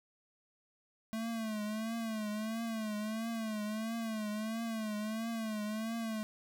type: tone with vibrato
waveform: square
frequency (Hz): 219.6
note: A3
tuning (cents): -3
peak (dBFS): -36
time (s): 1.13-6.23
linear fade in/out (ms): 0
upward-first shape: triangle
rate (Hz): 1.5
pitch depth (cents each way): 92
effects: none